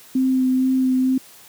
sine tone with vibrato, 259.2 Hz, C4, 16 cents flat, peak -15 dBFS, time 0.15-1.18 s, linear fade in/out 5 ms, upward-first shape sine, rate 2.2 Hz, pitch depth 14 cents each way, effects white hiss -46 dBFS RMS until 1.48 s + high-pass 80 Hz 12 dB/octave

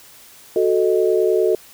sine chord, D# diminished, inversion first, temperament equal, 370 / 440 / 622.3 Hz, F#4 / A4 / D#5, 0 / 0 / 0 cents, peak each -17 / -17 / -22 dBFS, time 0.56-1.55 s, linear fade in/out 2 ms, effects white hiss -45 dBFS RMS until 1.73 s

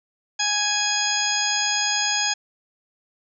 harmonic tone, 830.6 Hz, G#5, in tune, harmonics 1 / 2 / 3 / 4 / 5 / 6 / 8, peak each -29 / -28 / -30 / -28 / -36 / -26 / -25 dBFS, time 0.39-2.34 s, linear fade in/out 10 ms, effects none

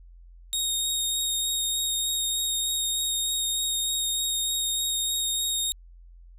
20% pulse tone with vibrato, 3729 Hz, A#7, in tune, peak -19 dBFS, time 0.53-5.72 s, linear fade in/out 0 ms, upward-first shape sine, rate 3.3 Hz, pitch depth 12 cents each way, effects added 43 Hz sine -46 dBFS peak until 6.38 s

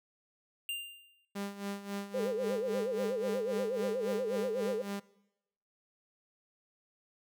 square tone with exponential decay, 2794 Hz, F7, in tune, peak -33 dBFS, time 0.69-1.25 s, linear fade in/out 1 ms, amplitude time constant 120 ms
sawtooth tone with tremolo, 200.3 Hz, G3, 38 cents sharp, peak -31 dBFS, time 1.35-5 s, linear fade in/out 10 ms, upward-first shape sine, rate 3.7 Hz, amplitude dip 75%
sine tone with vibrato, 474.5 Hz, A#4, 31 cents sharp, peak -31 dBFS, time 2.14-4.82 s, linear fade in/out 5 ms, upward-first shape sine, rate 8.3 Hz, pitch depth 190 cents each way
effects noise-tail reverb RT60 0.9 s tail -21 dB re dry

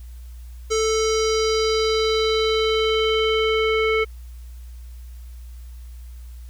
square tone with low-pass filter sweep, 440 Hz, A4, in tune, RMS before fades -20 dBFS, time 0.7-4.05 s, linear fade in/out 20 ms, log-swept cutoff 6500 to 2400 Hz, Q 3.5, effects added 60 Hz sine -35 dBFS peak until 6.49 s + white hiss -56 dBFS RMS until 6.49 s

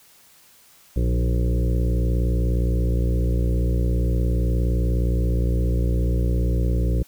harmonic tone with a mistuned harmonic, 59.6 Hz, A#1, 39 cents sharp, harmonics 1 / 2 / 3 / 5 / 6 / 7 / 8 / 9, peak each -19 / -25 / -29 / -33 / -35 / -36 / -37 / -38 dBFS, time 0.96-7.03 s, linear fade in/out 5 ms, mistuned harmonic 2, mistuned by -36 cents, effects white hiss -53 dBFS RMS until 7.07 s

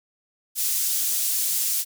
pink high-pass noise, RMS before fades -24 dBFS, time 0.55-1.85 s, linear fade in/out 50 ms, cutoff 7300 Hz, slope 12 dB/octave, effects none

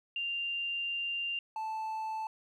sine / triangle tone pair in turn, 2787 / 877.8 Hz, F7 / A5, -4 / -4 cents, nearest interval octave + minor sixth, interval 2000 cents, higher first, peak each -32 / -32 dBFS, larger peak neither, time 0.16-1.39 / 1.56-2.27 s, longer first, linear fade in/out 2 ms, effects 12-bit

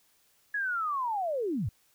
sine linear sweep, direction down, 1700 to 77.78 Hz, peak -28 dBFS, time 0.54-1.69 s, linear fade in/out 5 ms, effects white hiss -67 dBFS RMS until 1.94 s

